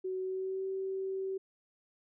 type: tone with pitch glide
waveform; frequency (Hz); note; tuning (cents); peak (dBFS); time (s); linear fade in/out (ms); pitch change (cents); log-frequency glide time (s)
sine; 373.9 to 383.3; F#4 to G4; +18 to -39; -33; 0.04-1.38; 10; +43; 0.2-0.66
effects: none